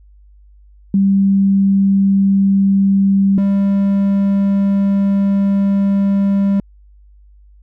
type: tone pair in turn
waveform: sine / triangle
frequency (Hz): 196 / 198.05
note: G3 / G3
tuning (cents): 0 / +18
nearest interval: unison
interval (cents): 18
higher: second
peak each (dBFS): -9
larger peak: neither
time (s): 0.94-3.38 / 3.38-6.6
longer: second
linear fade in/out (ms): 2
effects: added 50 Hz sine -42 dBFS peak until 7.62 s